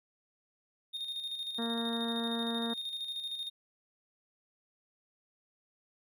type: tone with tremolo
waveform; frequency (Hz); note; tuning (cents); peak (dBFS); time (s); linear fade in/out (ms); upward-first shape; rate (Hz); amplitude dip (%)
triangle; 3683; A#7; -22; -33; 0.93-3.5; 20; square; 13; 45
type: harmonic tone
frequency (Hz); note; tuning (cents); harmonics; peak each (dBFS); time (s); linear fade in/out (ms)
231.3; A#3; -13; 1 / 2 / 3 / 4 / 5 / 6 / 7 / 8; -34 / -40 / -44 / -46 / -48 / -50 / -51 / -52; 1.58-2.74; 10
effects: none